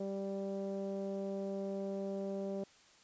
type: tone with low-pass filter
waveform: sawtooth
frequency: 196 Hz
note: G3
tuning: in tune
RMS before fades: -39 dBFS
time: 0-2.64 s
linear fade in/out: 5 ms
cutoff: 530 Hz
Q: 4.3
effects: white hiss -63 dBFS RMS until 3.03 s + resampled to 16000 Hz